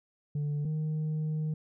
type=tone pair in turn; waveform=sine; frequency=146.9 / 154.84 Hz; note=D3 / D#3; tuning=+1 / -8 cents; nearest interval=minor second; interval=91 cents; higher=second; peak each=-26 dBFS; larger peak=neither; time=0.35-0.65 / 0.65-1.54 s; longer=second; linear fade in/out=5 ms; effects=tanh soft clip ceiling -28 dBFS